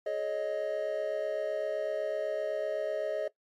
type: chord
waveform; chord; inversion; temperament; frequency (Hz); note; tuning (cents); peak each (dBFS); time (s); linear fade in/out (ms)
triangle; Ab suspended fourth; none; equal with one note detuned; 423.5 / 554.4 / 622.3; Ab4 / Db5 / Eb5; +34 / 0 / 0; -35 / -33 / -30; 0.06-3.28; 5
effects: noise-tail reverb RT60 0.1 s tail -17 dB re dry + MP3 64 kbps